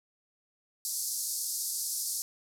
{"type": "band-pass noise", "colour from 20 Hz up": "white", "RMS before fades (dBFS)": -34, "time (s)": [0.85, 2.22], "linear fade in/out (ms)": 0, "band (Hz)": [4600, 13000], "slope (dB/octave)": 48, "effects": []}